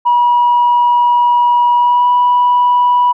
sine tone with pitch glide, 966 to 980.1 Hz, B5 to B5, -39 to -13 cents, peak -6 dBFS, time 0.05-3.13 s, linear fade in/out 20 ms, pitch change +26 cents, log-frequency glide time 1.76-2.09 s, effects tanh soft clip ceiling -4 dBFS

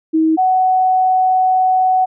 sine tone pair in turn, 318.6 / 746 Hz, D#4 / F#5, +41 / +14 cents, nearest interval octave + minor third, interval 1473 cents, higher second, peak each -10 dBFS, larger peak neither, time 0.13-0.37 / 0.37-2.06 s, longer second, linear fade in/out 20 ms, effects none

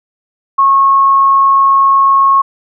sine tone, 1093 Hz, C#6, 25 cents flat, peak -5 dBFS, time 0.58-2.42 s, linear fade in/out 10 ms, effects none

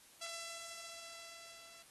5% pulse tone with level ramp, 670 Hz, E5, 28 cents sharp, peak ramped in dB -32 to -47 dBFS, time 0.21-1.83 s, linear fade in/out 10 ms, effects white hiss -62 dBFS RMS until 1.9 s + AAC 32 kbps

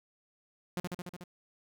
sawtooth tone with echo, 177.8 Hz, F3, 31 cents sharp, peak -28 dBFS, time 0.77-0.8 s, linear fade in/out 0 ms, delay 73 ms, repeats 6, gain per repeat -2 dB, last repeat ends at 1.238 s, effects none

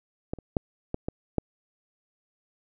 clicks, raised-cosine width 2 ms, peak -16 / -29 / -10 / -15 / -16 / -10 dBFS, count 6, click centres 0.335 / 0.387 / 0.568 / 0.944 / 1.085 / 1.383 s, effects none

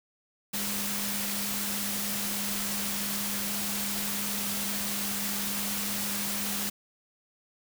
sine tone in noise, 203 Hz, G#3, 39 cents flat, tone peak -37 dBFS, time 0.53-6.7 s, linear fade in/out 10 ms, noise white, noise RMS -32 dBFS, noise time 0.53-6.7 s, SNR -8 dB, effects none

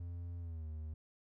triangle tone with pitch glide, 86.5 to 77.96 Hz, F2 to D#2, -16 to +4 cents, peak -39 dBFS, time 0-0.94 s, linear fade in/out 5 ms, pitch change -180 cents, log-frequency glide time 0.39-0.67 s, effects none

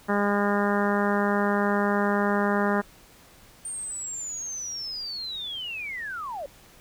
harmonic tone, 203.3 Hz, G#3, 37 cents flat, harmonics 1 / 2 / 3 / 4 / 5 / 6 / 7 / 8 / 9, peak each -25 / -28 / -30 / -31 / -32 / -33 / -33 / -34 / -35 dBFS, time 0.08-2.82 s, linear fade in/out 20 ms
sine linear sweep, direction down, 8840 to 529 Hz, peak -31 dBFS, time 3.65-6.46 s, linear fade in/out 2 ms
effects pink hiss -53 dBFS RMS until 6.8 s

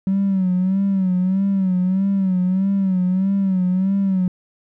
triangle tone with vibrato, 189.3 Hz, F#3, 40 cents sharp, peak -12 dBFS, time 0.07-4.28 s, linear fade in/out 2 ms, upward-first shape sine, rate 1.6 Hz, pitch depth 75 cents each way, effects tanh soft clip ceiling -12 dBFS

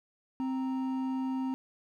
triangle tone pair together, 261.6 / 932.2 Hz, C4 / A#5, 0 / 0 cents, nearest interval octave + minor seventh, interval 2200 cents, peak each -28 / -40 dBFS, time 0.4-1.54 s, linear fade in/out 0 ms, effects none

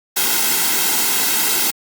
white noise with comb filter, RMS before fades -17 dBFS, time 0.16-1.71 s, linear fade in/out 10 ms, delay 1.7 ms, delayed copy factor -0.65, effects high-pass 200 Hz 12 dB/octave + Opus 48 kbps

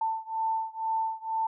sine beating tone pair, 890 / 892.1 Hz, A5 / A5, +20 / +24 cents, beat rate 2.1 Hz, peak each -30 / -31 dBFS, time 0.01-1.47 s, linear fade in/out 5 ms, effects none

